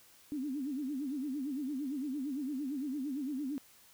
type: tone with vibrato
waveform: sine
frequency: 277.2 Hz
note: C#4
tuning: in tune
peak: -34 dBFS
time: 0.32-3.58 s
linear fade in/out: 0 ms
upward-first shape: sine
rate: 8.8 Hz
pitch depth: 160 cents each way
effects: white hiss -61 dBFS RMS until 3.93 s